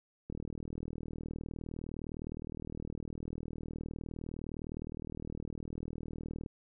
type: click train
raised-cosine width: 3 ms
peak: -28 dBFS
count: 245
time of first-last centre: 0.3-6.462 s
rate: 39.6 Hz
effects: none